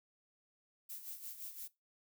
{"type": "noise with tremolo", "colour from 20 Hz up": "violet", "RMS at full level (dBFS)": -45, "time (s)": [0.89, 1.68], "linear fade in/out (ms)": 10, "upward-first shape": "sine", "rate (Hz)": 5.8, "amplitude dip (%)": 65, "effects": ["noise-tail reverb RT60 0.2 s tail -19 dB re dry"]}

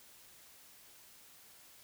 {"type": "silence", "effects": ["white hiss -59 dBFS RMS until 1.83 s"]}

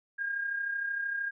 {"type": "tone with amplitude modulation", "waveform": "sine", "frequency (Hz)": 1618, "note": "G#6", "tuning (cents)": -46, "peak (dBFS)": -28, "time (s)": [0.18, 1.31], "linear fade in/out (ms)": 20, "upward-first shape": "sine", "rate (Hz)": 33.1, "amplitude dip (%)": 50, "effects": []}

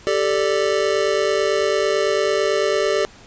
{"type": "chord", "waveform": "square", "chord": "G suspended second", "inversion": "none", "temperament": "just", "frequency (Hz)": [392, 441, 588], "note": ["G4", "A4", "D5"], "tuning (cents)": [0, 4, 2], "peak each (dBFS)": -22, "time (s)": [0.07, 3.05], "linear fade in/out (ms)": 0, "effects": ["pink hiss -45 dBFS RMS until 3.26 s", "resampled to 16000 Hz"]}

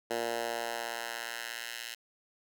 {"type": "tone with high-pass filter sweep", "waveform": "10% pulse", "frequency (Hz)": 117, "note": "A#2", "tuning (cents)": 7, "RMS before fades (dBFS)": -37, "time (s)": [0.1, 1.95], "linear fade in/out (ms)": 10, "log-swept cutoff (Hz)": [420, 2500], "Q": 1.1, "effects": []}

